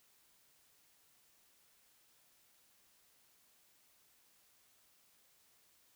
silence, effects white hiss -70 dBFS RMS until 5.95 s

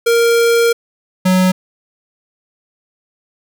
square tone pair in turn, 466.2 / 185.01 Hz, A#4 / F#3, 0 / 0 cents, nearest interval octave + major third, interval 1600 cents, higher first, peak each -10 dBFS, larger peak neither, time 0.06-0.73 / 1.25-1.52 s, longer first, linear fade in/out 10 ms, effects none

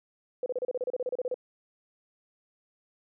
sine tone bursts, 502 Hz, B4, 28 cents sharp, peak -27 dBFS, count 15, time 0.43-1.343 s, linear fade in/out 2 ms, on 31 ms, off 32 ms, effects none

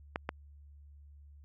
clicks, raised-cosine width 0.5 ms, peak -18 dBFS, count 2, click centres 0.159 / 0.291 s, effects added 72 Hz sine -52 dBFS peak until 1.44 s

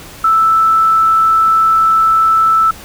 sine tone, 1318.5 Hz, E6, in tune, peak -7 dBFS, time 0.24-2.71 s, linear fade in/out 5 ms, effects pink hiss -34 dBFS RMS until 2.84 s

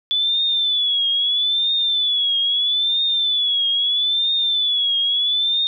sine tone with vibrato, 3457 Hz, A7, 31 cents flat, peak -16 dBFS, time 0.11-5.67 s, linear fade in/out 0 ms, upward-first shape triangle, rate 0.77 Hz, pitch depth 110 cents each way, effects none

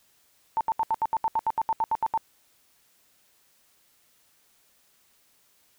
sine tone bursts, 894 Hz, A5, 27 cents sharp, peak -21 dBFS, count 15, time 0.57-2.176 s, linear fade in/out 0 ms, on 38 ms, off 74 ms, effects white hiss -64 dBFS RMS until 5.78 s

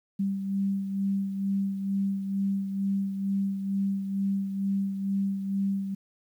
sine beating tone pair, 196 / 198.2 Hz, G3 / G3, 0 / +19 cents, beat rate 2.2 Hz, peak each -26 / -35 dBFS, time 0.19-5.95 s, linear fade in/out 10 ms, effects 10-bit

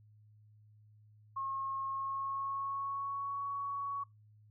sine tone with pitch glide, 1082 to 1119.5 Hz, C#6 to C#6, -42 to +17 cents, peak -35 dBFS, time 1.36-4.04 s, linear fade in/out 10 ms, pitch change +59 cents, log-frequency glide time 1.89-3.43 s, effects noise-tail reverb RT60 0.2 s tail -24 dB re dry + added 106 Hz sine -59 dBFS peak until 4.5 s

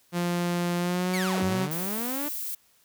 sawtooth tone with pitch glide, 174.61 to 187.14 Hz, F3 to F#3, 0 to +20 cents, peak -21 dBFS, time 0.12-1.69 s, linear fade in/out 50 ms, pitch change +120 cents, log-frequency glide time 0.78-1.26 s
sawtooth linear two-way sweep, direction down then up, 2369 to 86.1 to 300.8 Hz, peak -27 dBFS, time 1.13-2.29 s, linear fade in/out 10 ms, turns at 1.43 s
violet noise, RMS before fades -33 dBFS, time 1.71-2.55 s, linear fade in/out 5 ms
effects white hiss -63 dBFS RMS until 2.84 s

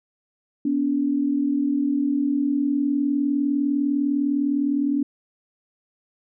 sine tone pair together, 246.9 / 286.7 Hz, B3 / D4, 0 / -42 cents, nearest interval minor third, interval 258 cents, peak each -25 / -20 dBFS, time 0.65-5.03 s, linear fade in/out 5 ms, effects none

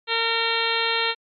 harmonic tone, 457.8 Hz, A#4, 31 cents flat, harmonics 1 / 2 / 3 / 4 / 5 / 6 / 7 / 8 / 9, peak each -29 / -29 / -29 / -29 / -29 / -29 / -29 / -29 / -29 dBFS, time 0.07-1.15 s, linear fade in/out 50 ms, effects MP3 64 kbps

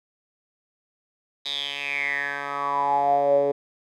10% pulse tone with band-pass filter sweep, 141.8 Hz, C#3, 40 cents sharp, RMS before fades -24 dBFS, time 1.45-3.52 s, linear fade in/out 10 ms, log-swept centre 3900 to 470 Hz, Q 8.8, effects none

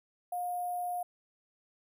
sine tone with sample-and-hold, 713 Hz, F5, 36 cents sharp, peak -32 dBFS, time 0.32-1.03 s, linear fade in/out 5 ms, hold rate 11025 Hz, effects none

